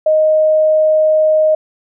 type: tone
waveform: sine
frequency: 622.3 Hz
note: D#5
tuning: in tune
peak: -8 dBFS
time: 0.06-1.55 s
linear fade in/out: 5 ms
effects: none